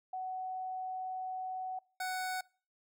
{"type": "tone pair in turn", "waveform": ["sine", "25% pulse"], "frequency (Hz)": [747, 743.1], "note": ["F#5", "F#5"], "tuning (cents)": [16, 7], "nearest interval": "unison", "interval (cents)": 9, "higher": "first", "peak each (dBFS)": [-36, -31], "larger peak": "second", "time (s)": [[0.13, 1.79], [2, 2.41]], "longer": "first", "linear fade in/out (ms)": 5, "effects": ["noise-tail reverb RT60 0.4 s tail -24 dB re dry"]}